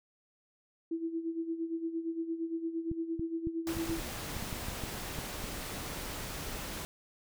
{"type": "tone with tremolo", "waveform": "sine", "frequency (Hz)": 329.6, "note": "E4", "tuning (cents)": 0, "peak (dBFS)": -30, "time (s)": [0.91, 4], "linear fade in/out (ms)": 5, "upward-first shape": "sine", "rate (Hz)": 8.7, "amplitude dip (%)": 70}
{"type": "clicks", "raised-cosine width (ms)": 5, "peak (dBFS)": -26, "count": 12, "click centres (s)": [2.915, 3.195, 3.471, 3.77, 3.896, 4.366, 4.426, 4.528, 4.685, 4.837, 5.187, 5.441]}
{"type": "noise", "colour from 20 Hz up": "pink", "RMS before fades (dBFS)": -40, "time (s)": [3.67, 6.85], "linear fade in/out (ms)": 0}
{"effects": []}